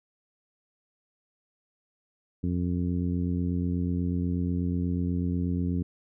harmonic tone, 88.2 Hz, F2, 18 cents sharp, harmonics 1 / 2 / 3 / 4 / 5, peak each -29 / -29 / -31 / -41 / -44 dBFS, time 2.43-5.83 s, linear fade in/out 10 ms, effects none

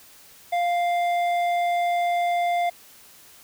triangle tone with hard clipping, 698.5 Hz, F5, in tune, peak -22 dBFS, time 0.52-2.7 s, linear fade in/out 10 ms, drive 12 dB, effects white hiss -50 dBFS RMS until 3.43 s

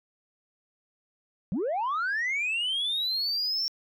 sine linear sweep, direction up, 155.56 to 5500 Hz, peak -24 dBFS, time 1.52-3.68 s, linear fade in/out 0 ms, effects tanh soft clip ceiling -24 dBFS

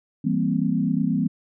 sine chord, C dominant seventh, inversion first, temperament equal, 164.81 / 196 / 233.1 / 261.6 Hz, E3 / G3 / Bb3 / C4, 0 / 0 / 0 / 0 cents, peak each -25 dBFS, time 0.24-1.28 s, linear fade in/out 10 ms, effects none

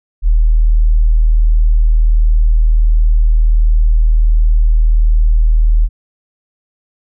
sine tone, 39.3 Hz, D#1, 18 cents sharp, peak -6 dBFS, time 0.22-5.89 s, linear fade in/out 50 ms, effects none

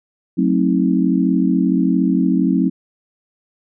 sine chord, F# diminished seventh, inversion none, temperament just, 185 / 222 / 266.4 / 319.7 Hz, F#3 / A3 / C4 / Eb4, 0 / +16 / +31 / +47 cents, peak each -17 / -21 / -17 / -20 dBFS, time 0.37-2.7 s, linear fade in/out 20 ms, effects none

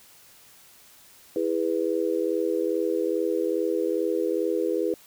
sine chord, E major, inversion none, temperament just, 329.6 / 412 / 494.4 Hz, E4 / G#4 / B4, 0 / -14 / +2 cents, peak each -27 dBFS, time 1.36-4.94 s, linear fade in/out 2 ms, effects white hiss -53 dBFS RMS until 5.06 s

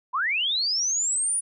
sine linear sweep, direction up, 932.3 to 9800 Hz, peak -22 dBFS, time 0.13-1.41 s, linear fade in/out 20 ms, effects none

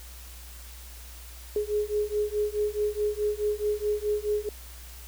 sine beating tone pair, 416.7 / 421.4 Hz, G#4 / G#4, +6 / +25 cents, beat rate 4.7 Hz, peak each -28 dBFS, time 1.56-4.49 s, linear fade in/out 2 ms, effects added 60 Hz sine -43 dBFS peak until 5.07 s + white hiss -48 dBFS RMS until 5.07 s

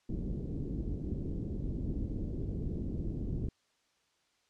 pink low-pass noise, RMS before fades -36 dBFS, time 0.09-3.49 s, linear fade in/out 5 ms, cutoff 350 Hz, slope 24 dB/octave, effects white hiss -73 dBFS RMS until 4.49 s + low-pass 6000 Hz 12 dB/octave

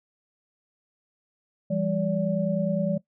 sine tone cluster, 169.6 / 199.4 / 576 Hz, E3 / G3 / D5, +50 / +30 / -34 cents, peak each -27 dBFS, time 1.7-2.98 s, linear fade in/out 10 ms, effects noise-tail reverb RT60 0.1 s tail -17 dB re dry

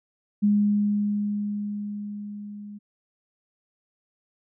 sine tone with level ramp, 206.3 Hz, G#3, 11 cents flat, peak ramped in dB -16 to -37 dBFS, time 0.42-2.79 s, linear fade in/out 20 ms, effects none

